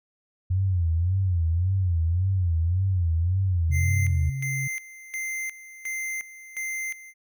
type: tone with vibrato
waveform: sine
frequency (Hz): 88.6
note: F2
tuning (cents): +25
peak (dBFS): -20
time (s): 0.5-4.3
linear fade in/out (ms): 10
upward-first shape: sine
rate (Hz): 1.8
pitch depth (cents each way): 150
type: tone with pitch glide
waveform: sine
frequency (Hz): 130.81 to 134.88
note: C3 to C#3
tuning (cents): 0 to -47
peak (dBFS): -27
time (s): 3.69-4.68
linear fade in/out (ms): 10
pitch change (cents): +53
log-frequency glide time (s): 4.21-4.28
type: tone with tremolo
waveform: square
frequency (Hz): 2083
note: C7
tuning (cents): -8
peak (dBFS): -29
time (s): 3.71-7.14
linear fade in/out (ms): 50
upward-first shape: square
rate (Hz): 1.4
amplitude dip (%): 80
effects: none